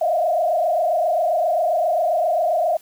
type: tone with frequency modulation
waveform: sine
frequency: 669 Hz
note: E5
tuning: 25 cents sharp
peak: -16 dBFS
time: 0.01-2.77 s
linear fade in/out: 5 ms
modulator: 27.5 Hz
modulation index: 2
effects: white hiss -50 dBFS RMS until 2.81 s